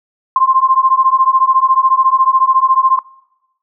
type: beating tone pair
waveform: sine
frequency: 1046.5 / 1060.5 Hz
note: C6 / C6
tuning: 0 / +23 cents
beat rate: 14 Hz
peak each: -11 dBFS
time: 0.36-2.99 s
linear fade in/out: 2 ms
effects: noise-tail reverb RT60 1.0 s tail -25 dB re dry